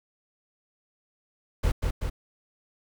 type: noise with echo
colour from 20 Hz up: brown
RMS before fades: -23 dBFS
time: 1.63-1.72 s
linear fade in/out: 10 ms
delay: 190 ms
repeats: 2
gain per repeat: -3 dB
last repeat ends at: 2.1 s
effects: none